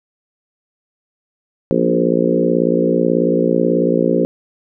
harmonic tone with a mistuned harmonic, 58.27 Hz, A#1, in tune, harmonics 3 / 4 / 5 / 6 / 7 / 8 / 9, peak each -20 / -20 / -20 / -20 / -20 / -20 / -20 dBFS, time 1.71-4.25 s, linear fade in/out 0 ms, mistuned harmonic 4, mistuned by +16 cents, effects none

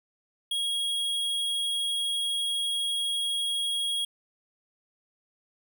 square tone, 3296 Hz, G#7, 14 cents flat, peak -27 dBFS, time 0.51-4.05 s, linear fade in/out 5 ms, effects none

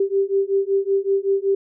sine beating tone pair, 390 / 395.3 Hz, G4 / G4, -9 / +15 cents, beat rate 5.3 Hz, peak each -20 dBFS, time 0-1.55 s, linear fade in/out 5 ms, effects none

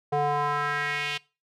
square tone with band-pass filter sweep, 146 Hz, D3, 10 cents flat, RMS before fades -27 dBFS, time 0.12-1.18 s, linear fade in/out 10 ms, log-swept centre 640 to 3000 Hz, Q 2.6, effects noise-tail reverb RT60 0.3 s tail -22 dB re dry

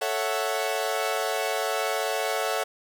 sawtooth chord, F# minor seventh, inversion first, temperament equal, 440 / 554.4 / 659.3 / 740 Hz, A4 / C#5 / E5 / F#5, 0 / 0 / 0 / 0 cents, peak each -27 dBFS, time 0.01-2.64 s, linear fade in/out 10 ms, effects none

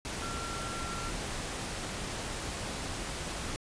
sine tone in noise, 1364 Hz, F6, 41 cents flat, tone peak -40 dBFS, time 0.22-1.1 s, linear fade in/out 0 ms, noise pink, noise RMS -37 dBFS, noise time 0.05-3.56 s, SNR -6 dB, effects resampled to 22050 Hz

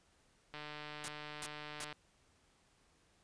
click train, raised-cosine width 0.3 ms, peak -30 dBFS, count 209, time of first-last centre 0.54-1.927 s, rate 150 Hz
white noise bursts, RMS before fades -42 dBFS, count 3, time 1.04-1.843 s, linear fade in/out 0 ms, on 41 ms, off 340 ms
effects pink hiss -71 dBFS RMS until 3.23 s + resampled to 22050 Hz

